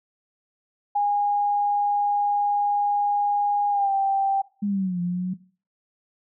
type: tone with pitch glide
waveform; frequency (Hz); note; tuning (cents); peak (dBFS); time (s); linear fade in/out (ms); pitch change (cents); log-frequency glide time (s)
sine; 819 to 784.3; G#5 to G5; -24 to +1; -19; 0.95-4.42; 10; -75; 3.7-3.93
type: linear two-way sweep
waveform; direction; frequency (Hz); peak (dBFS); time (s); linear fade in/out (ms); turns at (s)
sine; down then up; 207.7 to 174.61 to 184.8; -22; 4.62-5.34; 10; 5.01
effects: noise-tail reverb RT60 0.4 s tail -18 dB re dry